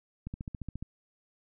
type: click train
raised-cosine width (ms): 5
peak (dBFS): -25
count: 9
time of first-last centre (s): 0.27-0.826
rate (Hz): 14.4
effects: none